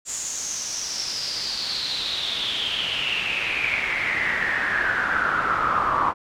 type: noise with band-pass filter sweep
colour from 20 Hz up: brown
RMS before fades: -25 dBFS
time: 0.05-6.14 s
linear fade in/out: 50 ms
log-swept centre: 7300 to 1100 Hz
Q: 7.8
effects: none